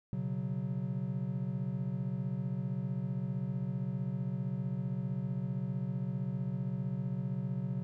triangle chord, B suspended second, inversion none, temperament just, 123.47 / 138.9 / 185.21 Hz, B2 / C#3 / F#3, 0 / +4 / +2 cents, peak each -36 / -35 / -35 dBFS, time 0.13-7.83 s, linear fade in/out 0 ms, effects none

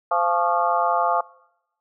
harmonic tone with a mistuned harmonic, 172.9 Hz, F3, 17 cents flat, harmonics 3 / 4 / 5 / 6 / 7 / 8, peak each -28 / -22 / -24 / -26 / -24 / -33 dBFS, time 0.11-1.21 s, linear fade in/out 5 ms, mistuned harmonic 6, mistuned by +100 cents, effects noise-tail reverb RT60 0.9 s tail -24 dB re dry

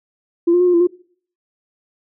sine tone with pitch steps, 341.3 / 353.2 / 360.2 / 355.7 / 340.8 / 354.8 Hz, F4 / F4 / F#4 / F4 / F4 / F4, -40 / +20 / -46 / +32 / -42 / +27 cents, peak -9 dBFS, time 0.47-0.872 s, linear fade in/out 10 ms, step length 67 ms, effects noise-tail reverb RT60 0.5 s tail -21 dB re dry + tanh soft clip ceiling -6 dBFS

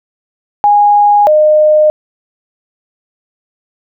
sine tone pair in turn, 824 / 611.1 Hz, G#5 / D#5, -14 / -31 cents, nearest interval perfect fourth, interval 517 cents, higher first, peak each -4 dBFS, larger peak neither, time 0.64-1.27 / 1.27-1.9 s, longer neither, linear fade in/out 0 ms, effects none

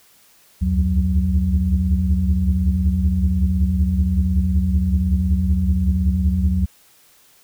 sine tone cluster, 68.6 / 73.9 / 84.5 / 185.4 Hz, C#2 / D2 / E2 / F#3, -17 / +11 / +43 / +4 cents, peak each -20 dBFS, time 0.61-6.66 s, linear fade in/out 20 ms, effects tanh soft clip ceiling -6 dBFS + white hiss -53 dBFS RMS until 7.43 s

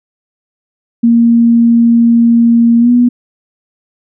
sine tone with pitch glide, 233.3 to 243.2 Hz, A#3 to B3, +2 to -26 cents, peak -4 dBFS, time 1.03-3.09 s, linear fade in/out 10 ms, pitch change +72 cents, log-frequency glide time 2.79-2.9 s, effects none

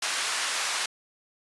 pink band-pass noise, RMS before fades -29 dBFS, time 0.02-0.86 s, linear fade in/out 5 ms, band 1200 to 10000 Hz, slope 12 dB/octave, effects resampled to 24000 Hz

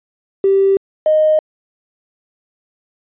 triangle tone pair in turn, 390.2 / 619.4 Hz, G4 / D#5, -8 / -8 cents, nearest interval minor sixth, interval 800 cents, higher second, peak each -5 dBFS, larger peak neither, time 0.44-0.77 / 1.06-1.39 s, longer neither, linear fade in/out 2 ms, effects tanh soft clip ceiling -7 dBFS + resampled to 8000 Hz

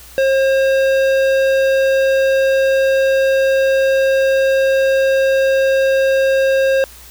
sine tone with tanh clipping, 536 Hz, C5, 42 cents sharp, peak -13 dBFS, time 0.18-6.84 s, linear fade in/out 0 ms, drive 15 dB, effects added 60 Hz sine -42 dBFS peak until 7.1 s + white hiss -40 dBFS RMS until 7.1 s

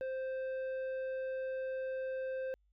sine tone with tanh clipping, 523.3 Hz, C5, in tune, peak -37 dBFS, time 0.01-2.54 s, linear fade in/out 0 ms, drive 8 dB, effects added 50 Hz sine -69 dBFS peak until 2.72 s

